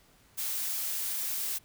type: noise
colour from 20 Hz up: blue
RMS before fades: -33 dBFS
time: 0.37-1.59 s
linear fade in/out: 20 ms
effects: pink hiss -62 dBFS RMS until 1.64 s